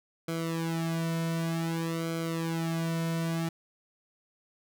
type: tone with flanger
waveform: sawtooth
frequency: 164.81 Hz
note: E3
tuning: in tune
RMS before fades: -31 dBFS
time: 0.28-3.49 s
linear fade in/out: 5 ms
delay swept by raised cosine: 1.1 to 2.5 ms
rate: 0.54 Hz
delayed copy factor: -0.95
effects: none